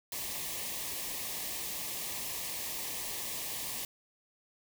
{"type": "band-stop noise", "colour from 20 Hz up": "white", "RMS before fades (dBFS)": -38, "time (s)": [0.12, 3.85], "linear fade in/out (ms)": 2, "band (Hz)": [1200, 1700], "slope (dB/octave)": 96, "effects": []}